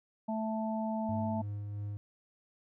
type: harmonic tone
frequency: 220 Hz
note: A3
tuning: in tune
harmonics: 1 / 3 / 4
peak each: -33 / -38 / -39 dBFS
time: 0.28-1.42 s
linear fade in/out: 10 ms
type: tone with tremolo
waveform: triangle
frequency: 102.8 Hz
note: G#2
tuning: 17 cents flat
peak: -33 dBFS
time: 1.09-1.97 s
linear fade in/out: 0 ms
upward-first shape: sine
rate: 3 Hz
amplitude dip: 25%
effects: none